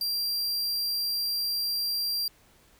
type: tone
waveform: 45% pulse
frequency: 4742 Hz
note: D8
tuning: 16 cents sharp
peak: -26 dBFS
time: 0.01-2.28 s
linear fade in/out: 2 ms
effects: pink hiss -60 dBFS RMS until 2.79 s